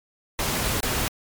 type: noise with dropouts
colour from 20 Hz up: pink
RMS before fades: -25 dBFS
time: 0.39-1.08 s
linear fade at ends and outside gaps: 0 ms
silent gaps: 0.804-0.83 s
effects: MP3 96 kbps